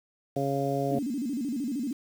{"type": "harmonic tone", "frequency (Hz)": 138.59, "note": "C#3", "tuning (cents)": 0, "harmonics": [1, 2, 3, 4, 5], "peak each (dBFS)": [-32, -32, -32, -32, -32], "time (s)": [0.36, 0.99], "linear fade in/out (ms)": 5}
{"type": "tone with vibrato", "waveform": "sine", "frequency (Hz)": 259.4, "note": "C4", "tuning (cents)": -15, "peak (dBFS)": -28, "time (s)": [0.91, 1.93], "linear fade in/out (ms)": 5, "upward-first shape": "square", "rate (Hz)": 13, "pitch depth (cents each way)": 180}
{"effects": ["8-bit"]}